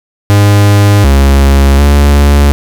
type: tone with pitch steps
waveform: 45% pulse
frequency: 102.1 / 69 / 71.3 Hz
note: G#2 / C#2 / C#2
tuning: -29 / -7 / +49 cents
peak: -3 dBFS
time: 0.3-2.52 s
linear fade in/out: 0 ms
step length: 740 ms
effects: none

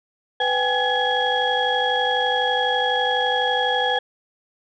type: tone cluster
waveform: sine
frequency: 499.3 / 777 / 829 / 1690 / 3315 Hz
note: B4 / G5 / G#5 / G#6 / G#7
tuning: +19 / -16 / -3 / +30 / -4 cents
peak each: -24 dBFS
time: 0.4-3.99 s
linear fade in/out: 5 ms
effects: tanh soft clip ceiling -10 dBFS

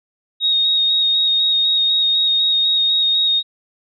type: tone with vibrato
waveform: sine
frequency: 3741 Hz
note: A#7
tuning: 5 cents sharp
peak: -13 dBFS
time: 0.4-3.43 s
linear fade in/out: 50 ms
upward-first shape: square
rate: 4 Hz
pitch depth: 14 cents each way
effects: none

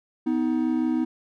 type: tone pair together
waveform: triangle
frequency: 250.3 / 316.3 Hz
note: B3 / D#4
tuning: +23 / +29 cents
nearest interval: major third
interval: 406 cents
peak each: -22 dBFS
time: 0.26-1.05 s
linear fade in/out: 10 ms
effects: none

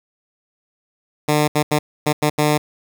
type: tone bursts at uneven times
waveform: 10% pulse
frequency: 150 Hz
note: D3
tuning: 37 cents sharp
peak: -6 dBFS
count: 6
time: 1.28-1.48 / 1.55-1.63 / 1.71-1.79 / 2.06-2.13 / 2.22-2.3 / 2.38-2.58 s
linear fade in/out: 10 ms
effects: 8-bit

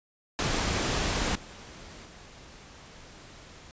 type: noise with level steps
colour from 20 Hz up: pink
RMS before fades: -28 / -46 / -49 dBFS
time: 0.39-3.71 s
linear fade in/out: 0 ms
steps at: 1.35 / 2.05 s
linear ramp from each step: 5 ms
effects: resampled to 16000 Hz

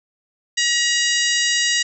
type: harmonic tone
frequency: 955 Hz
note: A#5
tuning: 42 cents sharp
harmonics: 2 / 3 / 4 / 5 / 6 / 7 / 8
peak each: -21 / -23 / -24 / -25 / -26 / -26 / -27 dBFS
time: 0.57-1.83 s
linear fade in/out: 10 ms
effects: none

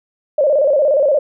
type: tone with vibrato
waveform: sine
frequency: 574 Hz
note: D5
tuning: 40 cents flat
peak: -10 dBFS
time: 0.38-1.19 s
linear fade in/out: 5 ms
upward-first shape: square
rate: 17 Hz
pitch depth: 100 cents each way
effects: none

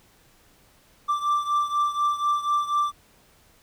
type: beating tone pair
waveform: triangle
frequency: 1174.7 / 1178.8 Hz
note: D6 / D6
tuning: 0 / +6 cents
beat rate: 4.1 Hz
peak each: -21 / -25 dBFS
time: 1.08-2.92 s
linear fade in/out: 20 ms
effects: pink hiss -58 dBFS RMS until 3.62 s

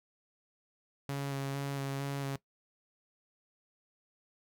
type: tone with vibrato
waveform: sawtooth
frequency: 138.59 Hz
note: C#3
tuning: in tune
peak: -30 dBFS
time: 1.09-2.36 s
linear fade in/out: 0 ms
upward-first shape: square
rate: 2.2 Hz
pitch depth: 14 cents each way
effects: noise-tail reverb RT60 0.1 s tail -19 dB re dry

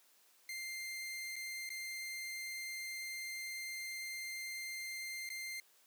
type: tone with dropouts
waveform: sawtooth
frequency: 2097 Hz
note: C7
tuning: 3 cents sharp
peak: -38 dBFS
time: 0.49-5.6 s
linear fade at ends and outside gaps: 2 ms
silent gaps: 1.358-1.363 / 1.692-1.702 / 5.291-5.301 s
effects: white hiss -68 dBFS RMS until 5.86 s + high-pass 300 Hz 12 dB/octave

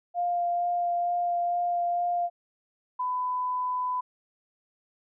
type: tone with vibrato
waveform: sine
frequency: 700 Hz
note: F5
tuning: 4 cents sharp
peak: -24 dBFS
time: 0.14-2.3 s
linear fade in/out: 50 ms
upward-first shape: sine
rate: 2.2 Hz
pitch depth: 9 cents each way
type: tone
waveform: sine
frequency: 1001 Hz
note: B5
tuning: 23 cents sharp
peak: -26 dBFS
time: 2.99-4.01 s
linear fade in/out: 10 ms
effects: none

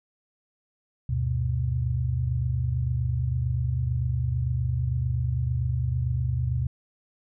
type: tone cluster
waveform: sine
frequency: 74.8 / 96.7 / 123.6 Hz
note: D2 / G2 / B2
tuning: +32 / -23 / +2 cents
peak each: -28 / -33 / -25 dBFS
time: 1.09-6.67 s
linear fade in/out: 5 ms
effects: none

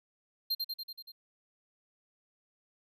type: tone with echo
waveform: square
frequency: 4186 Hz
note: C8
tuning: in tune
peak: -29 dBFS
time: 0.5-0.55 s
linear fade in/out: 10 ms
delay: 95 ms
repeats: 6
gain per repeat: -3 dB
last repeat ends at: 1.12 s
effects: none

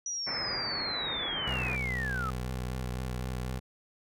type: linear sweep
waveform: sine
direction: down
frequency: 5870 to 1236 Hz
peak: -32 dBFS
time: 0.06-2.3 s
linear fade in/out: 2 ms
type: low-pass noise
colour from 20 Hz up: white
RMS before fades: -38 dBFS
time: 0.26-1.77 s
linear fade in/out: 20 ms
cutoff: 2300 Hz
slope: 96 dB/octave
type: tone with vibrato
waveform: 20% pulse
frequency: 62.9 Hz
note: B1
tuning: 32 cents sharp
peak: -28 dBFS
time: 1.46-3.6 s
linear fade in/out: 20 ms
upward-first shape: sine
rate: 4 Hz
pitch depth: 36 cents each way
effects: none

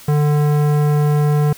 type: tone with tanh clipping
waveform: sine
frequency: 148.2 Hz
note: D3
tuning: 16 cents sharp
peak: -14 dBFS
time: 0.08-1.53 s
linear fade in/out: 5 ms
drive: 17 dB
effects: white hiss -40 dBFS RMS until 1.57 s

